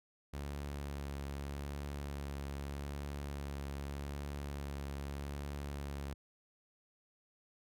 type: tone with vibrato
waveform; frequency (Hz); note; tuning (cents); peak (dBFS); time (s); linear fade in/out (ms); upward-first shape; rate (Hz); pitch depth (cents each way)
sawtooth; 70.8; C#2; +37; -36; 0.33-6.14; 10; triangle; 0.82; 20
effects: none